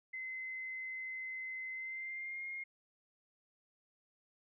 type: tone with pitch glide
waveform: sine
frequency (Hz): 2053 to 2134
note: C7 to C7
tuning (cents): -33 to +34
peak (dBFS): -40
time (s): 0.13-2.64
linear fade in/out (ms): 10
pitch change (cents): +67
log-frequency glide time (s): 1.72-2.45
effects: none